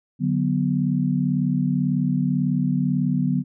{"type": "chord", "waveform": "sine", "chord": "B minor", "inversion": "first", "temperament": "equal", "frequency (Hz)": [146.83, 185, 246.9], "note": ["D3", "F#3", "B3"], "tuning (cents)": [0, 0, 0], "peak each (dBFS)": -23, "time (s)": [0.19, 3.44], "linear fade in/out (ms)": 50, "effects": []}